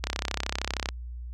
click train, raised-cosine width 0.2 ms, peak -10 dBFS, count 29, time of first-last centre 0.04-0.888 s, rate 33 Hz, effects added 60 Hz sine -35 dBFS peak until 1.33 s

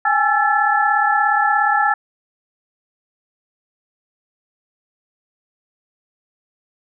sine tone cluster, 809 / 846 / 1337 / 1733 Hz, G#5 / G#5 / E6 / A6, -46 / +32 / +24 / -27 cents, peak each -19 dBFS, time 0.05-1.94 s, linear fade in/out 5 ms, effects none

